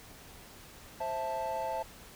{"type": "chord", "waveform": "triangle", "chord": "A minor", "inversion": "first", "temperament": "just", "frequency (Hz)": [528, 660, 880], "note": ["C5", "E5", "A5"], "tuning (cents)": [16, 2, 0], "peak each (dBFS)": [-37, -35, -33], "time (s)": [1, 1.83], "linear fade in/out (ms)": 10, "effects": ["pink hiss -52 dBFS RMS until 2.15 s"]}